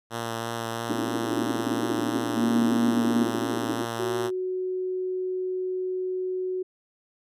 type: tone with vibrato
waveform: 5% pulse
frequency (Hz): 115.4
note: A#2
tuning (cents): -17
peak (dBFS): -18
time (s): 0.1-4.31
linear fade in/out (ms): 50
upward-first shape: triangle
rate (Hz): 3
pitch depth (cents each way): 19
type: band-pass noise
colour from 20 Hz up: pink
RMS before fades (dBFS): -29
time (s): 0.89-3.85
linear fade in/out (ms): 2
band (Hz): 250 to 360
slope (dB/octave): 48
type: tone with pitch glide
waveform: sine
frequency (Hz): 233.1 to 235.9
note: A#3 to A#3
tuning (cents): 0 to +21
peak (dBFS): -21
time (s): 2.35-3.25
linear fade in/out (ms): 20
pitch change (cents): +21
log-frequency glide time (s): 2.46-2.84
type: tone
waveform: sine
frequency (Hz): 370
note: F#4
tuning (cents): 0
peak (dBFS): -26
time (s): 3.99-6.63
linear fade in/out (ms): 10
effects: resampled to 32000 Hz